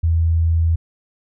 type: tone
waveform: sine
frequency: 82.41 Hz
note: E2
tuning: in tune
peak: -13 dBFS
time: 0.03-0.76 s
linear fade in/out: 10 ms
effects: none